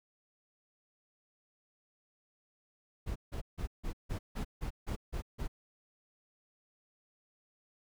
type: noise bursts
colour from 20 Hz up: brown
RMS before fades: -36 dBFS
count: 10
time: 3.06-5.48 s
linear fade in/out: 20 ms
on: 98 ms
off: 160 ms
effects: none